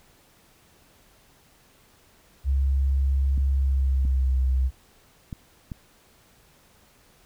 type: tone with pitch glide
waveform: sine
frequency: 67.9 to 64.83 Hz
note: C#2 to C2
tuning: -35 to -15 cents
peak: -19 dBFS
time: 2.44-4.71 s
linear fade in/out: 50 ms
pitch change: -80 cents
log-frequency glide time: 3.54-4.38 s
type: clicks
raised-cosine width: 5 ms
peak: -21 dBFS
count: 4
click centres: 3.378 / 4.051 / 5.328 / 5.718 s
effects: pink hiss -58 dBFS RMS until 7.25 s